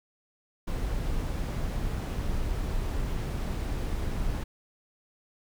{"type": "noise", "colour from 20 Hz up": "brown", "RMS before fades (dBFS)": -30, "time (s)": [0.67, 4.44], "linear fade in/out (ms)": 10, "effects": []}